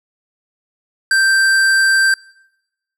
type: tone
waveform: square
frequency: 1568 Hz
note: G6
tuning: in tune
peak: -11 dBFS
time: 1.11-2.14 s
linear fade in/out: 2 ms
effects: noise-tail reverb RT60 0.9 s tail -25 dB re dry + low-pass 11000 Hz 12 dB/octave